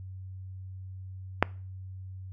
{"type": "click", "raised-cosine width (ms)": 0.5, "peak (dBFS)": -4, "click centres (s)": 1.426, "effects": ["noise-tail reverb RT60 0.4 s tail -23 dB re dry", "added 94 Hz sine -39 dBFS peak until 2.32 s"]}